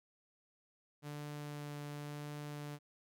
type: tone with vibrato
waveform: sawtooth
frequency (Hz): 146.83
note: D3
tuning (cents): 0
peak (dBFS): -39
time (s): 1.02-2.79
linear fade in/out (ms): 50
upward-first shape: triangle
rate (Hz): 0.93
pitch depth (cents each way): 10
effects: none